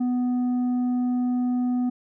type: tone with tanh clipping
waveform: sine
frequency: 248 Hz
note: B3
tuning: 7 cents sharp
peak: -22 dBFS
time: 0-1.9 s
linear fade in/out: 10 ms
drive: 5 dB
effects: none